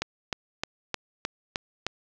click train, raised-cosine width 0.2 ms, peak -10 dBFS, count 7, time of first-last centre 0.02-1.866 s, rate 3.25 Hz, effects low-pass 7000 Hz 12 dB/octave + 7-bit

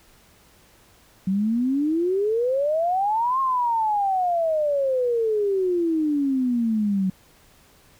sine exponential two-way sweep, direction up then down, 185 to 1080 to 185 Hz, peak -19 dBFS, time 1.27-7.1 s, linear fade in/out 5 ms, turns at 3.4 s, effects pink hiss -55 dBFS RMS until 7.99 s

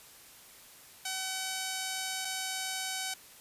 5% pulse tone pair in turn, 758 / 758 Hz, F#5 / F#5, +42 / +42 cents, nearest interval unison, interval 0 cents, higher neither, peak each -22 dBFS, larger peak neither, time 1.05-2.25 / 2.25-3.14 s, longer first, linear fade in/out 5 ms, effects white hiss -54 dBFS RMS until 3.4 s + resampled to 32000 Hz

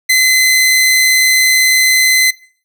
sawtooth tone, 2042 Hz, C7, 43 cents flat, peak -4 dBFS, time 0.09-2.31 s, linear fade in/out 10 ms, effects noise-tail reverb RT60 0.5 s tail -21 dB re dry

